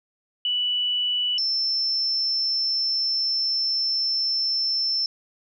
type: tone pair in turn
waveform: sine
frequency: 2960 / 5332 Hz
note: F#7 / E8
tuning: 0 / +19 cents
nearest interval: minor seventh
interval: 1019 cents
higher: second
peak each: -21 dBFS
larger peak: neither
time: 0.45-1.38 / 1.38-5.06 s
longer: second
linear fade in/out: 2 ms
effects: none